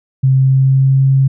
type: tone with pitch glide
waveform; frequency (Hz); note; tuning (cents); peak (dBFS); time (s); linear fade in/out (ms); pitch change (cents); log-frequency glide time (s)
sine; 132.6 to 134.84; C3 to C#3; +23 to -48; -7; 0.23-1.28; 10; +29; 0.33-1.02
effects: none